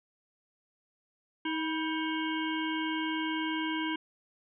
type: harmonic tone with a mistuned harmonic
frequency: 315.9 Hz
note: D#4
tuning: 26 cents sharp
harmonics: 1 / 3 / 5 / 7 / 9 / 10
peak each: -32 / -37 / -39 / -40 / -42 / -42 dBFS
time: 1.45-3.96 s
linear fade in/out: 5 ms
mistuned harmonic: 3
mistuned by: +52 cents
effects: none